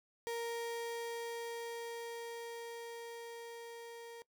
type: tone with level ramp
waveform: 35% pulse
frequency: 466.2 Hz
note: A#4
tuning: in tune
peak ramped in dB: -35 to -46 dBFS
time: 0.27-4.22 s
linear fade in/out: 0 ms
effects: noise-tail reverb RT60 0.1 s tail -21 dB re dry